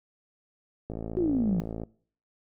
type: click train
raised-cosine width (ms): 2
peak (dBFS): -22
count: 53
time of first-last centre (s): 0.9-1.835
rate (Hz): 55.6
type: exponential sweep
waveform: sine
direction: down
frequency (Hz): 377.6 to 166.4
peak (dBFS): -23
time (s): 1.17-1.6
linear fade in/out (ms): 0
effects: noise-tail reverb RT60 0.5 s tail -22 dB re dry